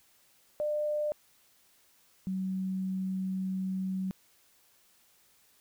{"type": "tone pair in turn", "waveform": "sine", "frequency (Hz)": [599, 188.67], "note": ["D5", "F#3"], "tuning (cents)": [34, 34], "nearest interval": "octave + minor sixth", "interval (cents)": 2000, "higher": "first", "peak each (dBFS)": [-28, -30], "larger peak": "first", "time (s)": [[0.6, 1.12], [2.27, 4.11]], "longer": "second", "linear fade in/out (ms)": 0, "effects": ["white hiss -65 dBFS RMS until 5.6 s"]}